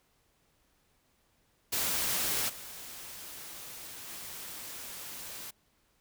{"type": "noise with level steps", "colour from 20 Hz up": "white", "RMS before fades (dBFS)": [-31, -45, -43], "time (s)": [1.72, 5.51], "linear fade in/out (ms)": 10, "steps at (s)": [2.48, 4.07], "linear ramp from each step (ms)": 20, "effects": ["pink hiss -71 dBFS RMS until 6 s"]}